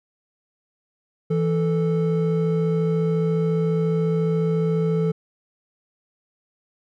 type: tone pair together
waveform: triangle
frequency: 164.44 / 439 Hz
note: E3 / A4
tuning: -4 / -4 cents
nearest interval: octave + perfect fourth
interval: 1700 cents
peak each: -18 / -21 dBFS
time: 1.3-5.12 s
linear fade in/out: 10 ms
effects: none